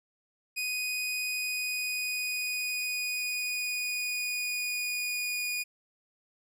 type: tone with pitch glide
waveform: sawtooth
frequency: 2489 to 2456 Hz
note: D#7 to D#7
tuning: 0 to -23 cents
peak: -27 dBFS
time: 0.56-5.64 s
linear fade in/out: 20 ms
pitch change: -23 cents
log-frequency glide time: 1.21-5.48 s
effects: none